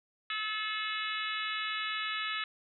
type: harmonic tone with a mistuned harmonic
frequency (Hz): 431.8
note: A4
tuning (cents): -33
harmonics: 3 / 4 / 5 / 6 / 7 / 8 / 9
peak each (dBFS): -38 / -39 / -40 / -41 / -41 / -42 / -43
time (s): 0.3-2.44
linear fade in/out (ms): 2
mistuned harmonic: 7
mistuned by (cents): -43
effects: none